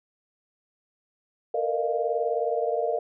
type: tone cluster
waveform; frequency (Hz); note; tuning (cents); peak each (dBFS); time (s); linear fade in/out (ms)
sine; 454.5 / 473.7 / 611 / 694; A#4 / A#4 / D#5 / F5; -44 / +28 / -32 / -11; -29; 1.54-2.99; 5
effects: none